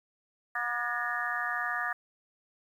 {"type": "harmonic tone with a mistuned harmonic", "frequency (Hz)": 241.2, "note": "B3", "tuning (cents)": -41, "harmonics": [3, 4, 5, 6, 7, 8], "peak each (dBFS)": [-38, -43, -35, -39, -34, -36], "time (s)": [0.55, 1.93], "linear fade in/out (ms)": 5, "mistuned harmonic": 8, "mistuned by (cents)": -81, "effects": ["10-bit"]}